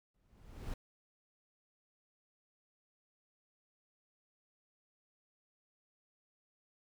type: noise with exponential growth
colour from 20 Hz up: brown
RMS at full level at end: -38 dBFS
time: 0.14-0.74 s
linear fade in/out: 5 ms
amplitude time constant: 130 ms
effects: none

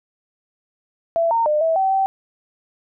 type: tone with pitch steps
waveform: sine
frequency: 668 / 918 / 603 / 651 / 768 / 773 Hz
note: E5 / A#5 / D5 / E5 / G5 / G5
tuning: +23 / -27 / +46 / -22 / -36 / -24 cents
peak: -15 dBFS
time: 1.16-2.06 s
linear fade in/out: 0 ms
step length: 150 ms
effects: none

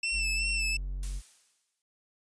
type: tone with vibrato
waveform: sawtooth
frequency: 2663 Hz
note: E7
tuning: 17 cents sharp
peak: -25 dBFS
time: 0.03-0.77 s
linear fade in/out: 5 ms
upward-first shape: sine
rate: 2.7 Hz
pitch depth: 37 cents each way
type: tone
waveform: triangle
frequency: 46.25 Hz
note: F#1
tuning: in tune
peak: -30 dBFS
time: 0.11-1.22 s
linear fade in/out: 50 ms
type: noise with exponential decay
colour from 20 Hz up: blue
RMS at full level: -40 dBFS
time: 1.03-1.82 s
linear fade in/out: 0 ms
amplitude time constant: 170 ms
effects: resampled to 22050 Hz

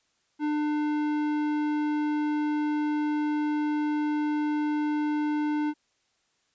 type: tone with low-pass filter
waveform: square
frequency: 300 Hz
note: D4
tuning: 37 cents sharp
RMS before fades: -27 dBFS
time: 0.39-5.74 s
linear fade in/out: 50 ms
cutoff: 2000 Hz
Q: 0.53
effects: white hiss -71 dBFS RMS until 6.54 s + resampled to 16000 Hz

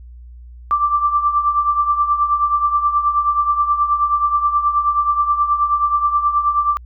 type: tone with tremolo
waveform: sine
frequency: 1174.7 Hz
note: D6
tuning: in tune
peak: -10 dBFS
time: 0.71-6.77 s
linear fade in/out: 0 ms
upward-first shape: triangle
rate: 9.4 Hz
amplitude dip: 75%
effects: added 60 Hz sine -35 dBFS peak until 6.85 s

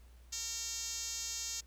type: tone with band-pass filter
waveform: 5% pulse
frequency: 458.7 Hz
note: A#4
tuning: 28 cents flat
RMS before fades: -40 dBFS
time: 0.32-1.61 s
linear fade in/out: 10 ms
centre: 6900 Hz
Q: 4
effects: added 60 Hz sine -55 dBFS peak until 1.66 s + pink hiss -68 dBFS RMS until 1.66 s

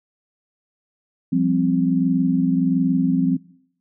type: chord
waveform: sine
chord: F suspended second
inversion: none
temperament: equal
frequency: 174.61 / 196 / 261.6 Hz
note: F3 / G3 / C4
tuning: 0 / 0 / 0 cents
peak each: -20 / -24 / -18 dBFS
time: 1.32-3.37 s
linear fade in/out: 10 ms
effects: noise-tail reverb RT60 0.7 s tail -22 dB re dry

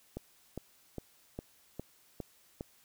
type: click train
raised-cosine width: 2 ms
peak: -25 dBFS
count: 7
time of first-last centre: 0.17-2.609 s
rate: 2.46 Hz
effects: white hiss -65 dBFS RMS until 2.84 s

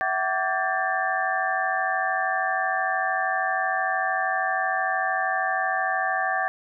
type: tone cluster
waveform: sine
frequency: 662 / 755 / 1158 / 1601 / 1777 Hz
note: E5 / F#5 / D6 / G6 / A6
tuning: +7 / +35 / -25 / +36 / +17 cents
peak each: -32 / -26 / -30 / -29 / -28 dBFS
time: 0.01-6.48 s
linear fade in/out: 0 ms
effects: none

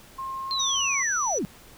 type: tone with pitch glide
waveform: sine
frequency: 1065 to 1097.5 Hz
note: C6 to C#6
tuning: +30 to -18 cents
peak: -30 dBFS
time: 0.18-1.03 s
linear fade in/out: 10 ms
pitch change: +52 cents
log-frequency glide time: 0.39-0.86 s
type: linear sweep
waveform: sine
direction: down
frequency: 4209 to 155.56 Hz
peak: -25 dBFS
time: 0.51-1.45 s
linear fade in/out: 0 ms
type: tone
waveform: sine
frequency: 5920 Hz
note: F#8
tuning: in tune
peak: -26 dBFS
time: 0.59-1.39 s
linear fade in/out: 10 ms
effects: pink hiss -50 dBFS RMS until 1.77 s

